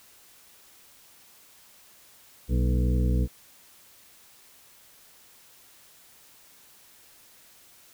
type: harmonic tone with a mistuned harmonic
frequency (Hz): 61.74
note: B1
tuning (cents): 0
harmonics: 1 / 2 / 3 / 4 / 5 / 7 / 8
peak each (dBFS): -22 / -28 / -32 / -34 / -36 / -39 / -40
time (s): 2.48-3.28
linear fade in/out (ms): 50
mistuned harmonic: 4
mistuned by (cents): -71
effects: white hiss -55 dBFS RMS until 7.93 s